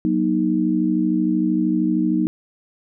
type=chord; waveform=sine; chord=D# minor; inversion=first; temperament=equal with one note detuned; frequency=185 / 238.1 / 311.1 Hz; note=F#3 / A#3 / D#4; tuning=0 / +37 / 0 cents; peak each=-22 / -22 / -19 dBFS; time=0.05-2.27 s; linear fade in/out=0 ms; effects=none